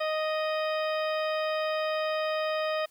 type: harmonic tone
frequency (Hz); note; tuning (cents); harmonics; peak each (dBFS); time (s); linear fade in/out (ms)
622.3; D#5; 0; 1 / 2 / 3 / 4 / 5 / 6 / 8; -28 / -34 / -38 / -40 / -42 / -44 / -46; 0-2.86; 10
effects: white hiss -63 dBFS RMS until 2.9 s